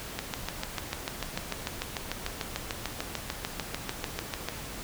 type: click train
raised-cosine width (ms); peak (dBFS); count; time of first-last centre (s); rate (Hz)
0.2; -13; 30; 0.19-4.486; 6.75
effects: pink hiss -40 dBFS RMS until 4.83 s